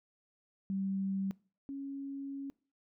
sine tone pair in turn, 193.8 / 276.1 Hz, G3 / C#4, -20 / -7 cents, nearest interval tritone, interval 613 cents, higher second, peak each -32 / -38 dBFS, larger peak first, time 0.7-1.31 / 1.69-2.5 s, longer second, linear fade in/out 0 ms, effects noise-tail reverb RT60 0.4 s tail -23 dB re dry

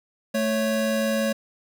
square tone pair together, 220 / 554.4 Hz, A3 / C#5, 0 / 0 cents, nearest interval octave + major third, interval 1600 cents, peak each -25 dBFS, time 0.34-1.33 s, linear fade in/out 10 ms, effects none

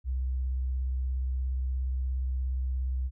sine tone with vibrato, 64.3 Hz, C2, 30 cents flat, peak -27 dBFS, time 0.04-3.11 s, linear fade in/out 50 ms, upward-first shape sine, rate 17 Hz, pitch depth 31 cents each way, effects none

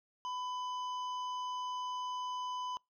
harmonic tone with a mistuned harmonic, 1000 Hz, B5, 21 cents sharp, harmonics 1 / 3 / 5 / 6, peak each -37 / -47 / -59 / -58 dBFS, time 0.25-2.77 s, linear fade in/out 0 ms, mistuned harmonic 6, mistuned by +83 cents, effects noise-tail reverb RT60 0.2 s tail -26 dB re dry

